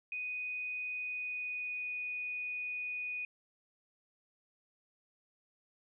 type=tone with pitch glide; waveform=sine; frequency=2489 to 2475 Hz; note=D#7 to D#7; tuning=0 to -10 cents; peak=-36 dBFS; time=0.12-3.25 s; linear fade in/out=2 ms; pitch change=-10 cents; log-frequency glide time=0.94-1.86 s; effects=none